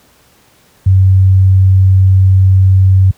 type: tone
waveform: sine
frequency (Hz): 94.9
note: F#2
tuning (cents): +44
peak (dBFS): -3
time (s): 0.86-3.11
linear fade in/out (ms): 5
effects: pink hiss -48 dBFS RMS until 3.17 s + high-pass 60 Hz 12 dB/octave